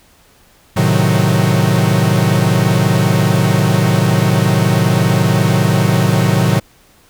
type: chord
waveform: 45% pulse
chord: A diminished seventh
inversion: none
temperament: equal with one note detuned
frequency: 110 / 130.44 / 155.56 / 185 Hz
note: A2 / C3 / Eb3 / Gb3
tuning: 0 / -5 / 0 / 0 cents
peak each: -16 dBFS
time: 0.76-6.6 s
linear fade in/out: 10 ms
effects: pink hiss -49 dBFS RMS until 7.09 s